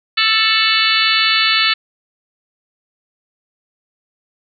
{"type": "harmonic tone with a mistuned harmonic", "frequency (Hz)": 441.2, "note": "A4", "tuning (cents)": 5, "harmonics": [3, 4, 5, 6, 7, 8, 9, 10], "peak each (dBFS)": [-20, -20, -20, -20, -20, -20, -20, -20], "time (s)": [0.17, 1.74], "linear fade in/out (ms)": 10, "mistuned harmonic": 7, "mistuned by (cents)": -66, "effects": []}